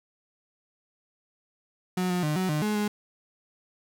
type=tone with pitch steps; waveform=35% pulse; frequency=182.7 / 179.1 / 151.2 / 186.3 / 151.4 / 211.4 / 208.5 Hz; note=F#3 / F3 / D#3 / F#3 / D#3 / G#3 / G#3; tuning=-22 / +44 / -49 / +12 / -47 / +31 / +7 cents; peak=-23 dBFS; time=1.97-2.88 s; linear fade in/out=5 ms; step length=130 ms; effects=none